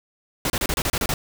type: noise bursts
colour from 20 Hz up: pink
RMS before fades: -23 dBFS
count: 9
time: 0.45-1.14 s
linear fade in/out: 2 ms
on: 50 ms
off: 30 ms
effects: none